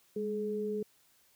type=tone pair together; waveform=sine; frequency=204.9 / 424.3 Hz; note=G#3 / G#4; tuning=-23 / +37 cents; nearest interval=octave + minor second; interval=1260 cents; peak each=-37 / -33 dBFS; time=0.16-0.83 s; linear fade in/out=5 ms; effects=white hiss -67 dBFS RMS until 1.35 s